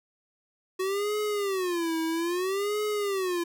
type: tone with vibrato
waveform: square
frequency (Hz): 370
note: F#4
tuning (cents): 0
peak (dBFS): -27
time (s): 0.79-3.44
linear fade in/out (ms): 10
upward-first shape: sine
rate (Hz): 0.61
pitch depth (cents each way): 230
effects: none